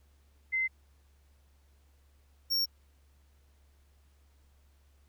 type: tone pair in turn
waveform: sine / square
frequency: 2066 / 5516 Hz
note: C7 / F8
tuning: -22 / -22 cents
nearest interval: octave + perfect fourth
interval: 1700 cents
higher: second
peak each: -27 dBFS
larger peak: neither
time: 0.52-0.68 / 2.5-2.66 s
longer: neither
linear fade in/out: 20 ms
effects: added 70 Hz sine -61 dBFS peak until 5.08 s + pink hiss -72 dBFS RMS until 5.08 s